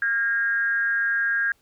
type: tone with frequency modulation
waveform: sine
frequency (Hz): 1624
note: G#6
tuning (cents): -39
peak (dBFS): -20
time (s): 0.02-1.52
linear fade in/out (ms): 2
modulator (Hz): 223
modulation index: 0.46
effects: pink hiss -64 dBFS RMS until 1.61 s